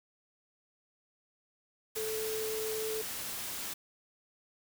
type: tone in noise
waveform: sine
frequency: 437.2 Hz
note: A4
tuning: 11 cents flat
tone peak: -34 dBFS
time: 1.96-3.02 s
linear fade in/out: 10 ms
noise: white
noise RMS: -39 dBFS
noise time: 1.95-3.74 s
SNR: +2 dB
effects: none